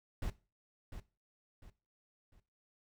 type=noise with echo; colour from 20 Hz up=brown; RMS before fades=-37 dBFS; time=0.22-0.3 s; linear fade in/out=2 ms; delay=700 ms; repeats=3; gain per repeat=-9 dB; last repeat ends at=2.4 s; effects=noise-tail reverb RT60 0.3 s tail -17 dB re dry